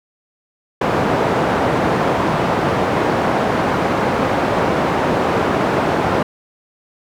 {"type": "band-pass noise", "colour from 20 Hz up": "white", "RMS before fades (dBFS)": -17, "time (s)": [0.81, 6.23], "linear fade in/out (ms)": 5, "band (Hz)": [100, 860], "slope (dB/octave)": 12, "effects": []}